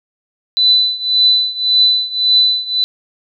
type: tone with tremolo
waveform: sine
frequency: 3997 Hz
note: B7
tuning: 20 cents sharp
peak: -6 dBFS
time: 0.57-2.84 s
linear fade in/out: 0 ms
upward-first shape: triangle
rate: 1.8 Hz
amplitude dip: 90%
effects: none